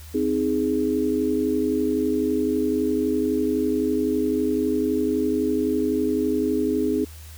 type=chord; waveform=sine; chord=Ab major; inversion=first; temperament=just; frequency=259.6 / 311.5 / 415.3 Hz; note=C4 / Eb4 / Ab4; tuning=-13 / +2 / 0 cents; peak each=-24 dBFS; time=0.14-7.05 s; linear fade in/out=10 ms; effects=added 78 Hz sine -39 dBFS peak until 7.37 s + white hiss -47 dBFS RMS until 7.37 s